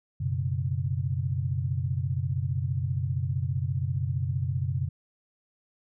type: chord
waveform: sine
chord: F# suspended fourth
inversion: none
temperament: equal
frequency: 92.5 / 123.47 / 138.59 Hz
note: F#2 / B2 / C#3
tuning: 0 / 0 / 0 cents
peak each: -30 dBFS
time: 0.2-4.89 s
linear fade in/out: 10 ms
effects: none